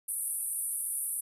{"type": "band-pass noise", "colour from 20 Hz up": "pink", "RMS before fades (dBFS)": -34, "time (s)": [0.08, 1.21], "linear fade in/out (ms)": 10, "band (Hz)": [9000, 12000], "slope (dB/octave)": 96, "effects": []}